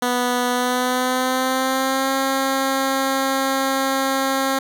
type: tone with pitch glide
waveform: 10% pulse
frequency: 246.4 to 268.7 Hz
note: B3 to C4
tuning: -4 to +46 cents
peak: -10 dBFS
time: 0.02-4.59 s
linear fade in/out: 5 ms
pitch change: +150 cents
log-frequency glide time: 0.5-2.12 s
effects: none